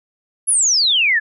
sine exponential sweep, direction down, 11000 to 1680 Hz, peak -12 dBFS, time 0.47-1.2 s, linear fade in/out 20 ms, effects none

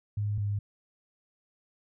sine tone pair in turn, 103.7 / 102.21 Hz, G#2 / G#2, -2 / -27 cents, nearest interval unison, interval 25 cents, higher first, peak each -27 dBFS, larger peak neither, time 0.17-0.38 / 0.38-0.59 s, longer neither, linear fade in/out 5 ms, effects none

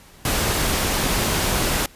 pink noise, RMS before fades -21 dBFS, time 0.25-1.86 s, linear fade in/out 2 ms, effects pink hiss -48 dBFS RMS until 1.95 s + resampled to 32000 Hz

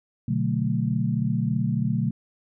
sine chord, B minor seventh, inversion none, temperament equal, 123.47 / 146.83 / 185 / 220 Hz, B2 / D3 / F#3 / A3, 0 / 0 / 0 / 0 cents, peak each -26 / -27 / -28 / -27 dBFS, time 0.28-2.11 s, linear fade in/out 5 ms, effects none

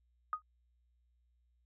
sine tone with exponential decay, 1244.5 Hz, D#6, in tune, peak -28 dBFS, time 0.33-0.42 s, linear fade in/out 1 ms, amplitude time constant 18 ms, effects added 60 Hz sine -70 dBFS peak until 1.65 s

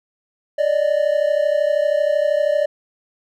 triangle tone pair together, 578.2 / 611 Hz, D5 / D#5, -27 / -32 cents, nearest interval minor second, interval 95 cents, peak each -16 dBFS, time 0.58-2.66 s, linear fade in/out 10 ms, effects none

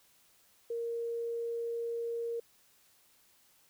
sine tone, 466.2 Hz, A#4, in tune, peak -33 dBFS, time 0.7-2.4 s, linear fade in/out 5 ms, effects white hiss -66 dBFS RMS until 3.69 s

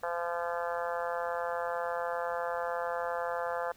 harmonic tone, 171.6 Hz, F3, 30 cents flat, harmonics 3 / 4 / 5 / 6 / 7 / 8 / 9 / 10, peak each -35 / -37 / -39 / -41 / -42 / -43 / -44 / -45 dBFS, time 0.03-3.72 s, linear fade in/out 5 ms, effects pink hiss -60 dBFS RMS until 3.76 s

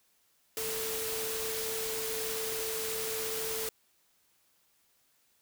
sine tone in noise, 443.7 Hz, A4, 14 cents sharp, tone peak -37 dBFS, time 0.57-3.69 s, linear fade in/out 2 ms, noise white, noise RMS -36 dBFS, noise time 0.57-3.69 s, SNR -4 dB, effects white hiss -70 dBFS RMS until 5.41 s

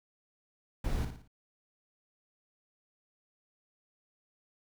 brown noise with echo, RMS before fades -32 dBFS, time 0.84-1.05 s, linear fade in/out 5 ms, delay 57 ms, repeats 4, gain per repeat -7 dB, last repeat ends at 1.278 s, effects none

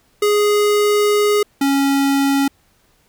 square tone pair in turn, 415.3 / 276.7 Hz, G#4 / C#4, 0 / -3 cents, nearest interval perfect fifth, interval 703 cents, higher first, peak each -13 / -14 dBFS, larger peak first, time 0.22-1.43 / 1.61-2.48 s, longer first, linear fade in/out 5 ms, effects pink hiss -58 dBFS RMS until 3.08 s

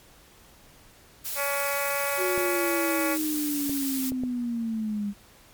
blue noise, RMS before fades -32 dBFS, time 1.24-4.11 s, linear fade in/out 20 ms
harmonic tone, 281.7 Hz, C#4, 28 cents sharp, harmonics 2 / 3 / 4 / 5 / 6 / 7 / 8 / 9, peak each -30 / -36 / -34 / -35 / -39 / -37 / -36 / -38 dBFS, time 1.35-3.18 s, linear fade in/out 50 ms
sine linear sweep, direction down, 370 to 200 Hz, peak -26 dBFS, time 2.17-5.14 s, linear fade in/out 50 ms
clicks, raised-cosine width 2 ms, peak -22 dBFS, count 4, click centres 2.378 / 3.695 / 4.12 / 4.236 s
effects pink hiss -54 dBFS RMS until 5.53 s + MP3 96 kbps

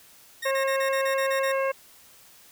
sawtooth tone bursts, 1858 Hz, A#6, 6 cents flat, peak -27 dBFS, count 9, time 0.42-1.523 s, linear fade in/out 10 ms, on 95 ms, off 31 ms
harmonic tone, 539 Hz, C#5, 49 cents flat, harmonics 1 / 2 / 3 / 4 / 5, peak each -24 / -30 / -34 / -36 / -38 dBFS, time 0.45-1.72 s, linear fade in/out 10 ms
effects white hiss -53 dBFS RMS until 2.51 s

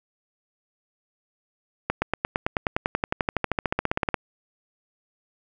accelerating click train, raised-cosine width 0.5 ms, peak -7 dBFS, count 28, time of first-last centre 1.9-4.142 s, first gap 120 ms, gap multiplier 0.97, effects none

